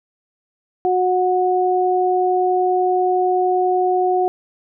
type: tone pair together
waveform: sine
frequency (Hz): 366.1 / 732.2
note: F#4 / F#5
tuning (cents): -18 / -18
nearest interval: octave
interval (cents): 1200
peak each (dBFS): -17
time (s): 0.85-4.28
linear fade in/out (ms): 0
effects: none